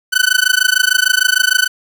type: tone with amplitude modulation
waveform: sawtooth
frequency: 1503 Hz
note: F#6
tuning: 27 cents sharp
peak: -3 dBFS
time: 0.12-1.68 s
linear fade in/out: 20 ms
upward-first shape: sine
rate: 26.6 Hz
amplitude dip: 100%
effects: 7-bit